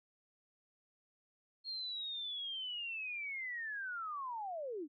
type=linear sweep; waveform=sine; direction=down; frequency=4273 to 270 Hz; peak=-39 dBFS; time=1.64-4.88 s; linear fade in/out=50 ms; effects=none